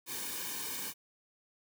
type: noise with comb filter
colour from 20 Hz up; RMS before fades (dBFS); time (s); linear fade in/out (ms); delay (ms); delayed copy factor
white; -39; 0.06-0.94; 50; 1.5; -0.85
effects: none